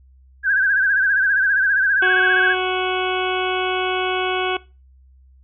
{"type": "tone with vibrato", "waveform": "sine", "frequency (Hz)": 1584, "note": "G6", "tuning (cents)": 18, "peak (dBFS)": -14, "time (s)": [0.43, 2.56], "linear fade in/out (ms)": 50, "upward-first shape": "sine", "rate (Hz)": 15, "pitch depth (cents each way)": 84}
{"type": "harmonic tone", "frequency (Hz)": 370, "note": "F#4", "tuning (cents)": 0, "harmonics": [1, 2, 3, 4, 6, 7, 8, 9], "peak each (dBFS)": [-22, -25, -27, -28, -30, -30, -31, -32], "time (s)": [2.02, 4.57], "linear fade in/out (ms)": 5}
{"effects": ["noise-tail reverb RT60 0.3 s tail -21 dB re dry", "added 65 Hz sine -47 dBFS peak until 5.43 s"]}